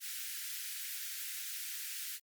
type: high-pass noise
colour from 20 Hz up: white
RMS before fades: -42 dBFS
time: 0-2.2 s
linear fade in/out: 50 ms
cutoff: 1500 Hz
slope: 48 dB/octave
effects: Opus 48 kbps